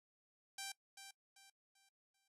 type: tone with echo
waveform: 5% pulse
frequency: 784 Hz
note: G5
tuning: in tune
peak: -33 dBFS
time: 0.58-0.72 s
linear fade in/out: 5 ms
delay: 390 ms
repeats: 4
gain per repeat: -9 dB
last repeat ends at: 2.28 s
effects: noise-tail reverb RT60 0.1 s tail -19 dB re dry + resampled to 32000 Hz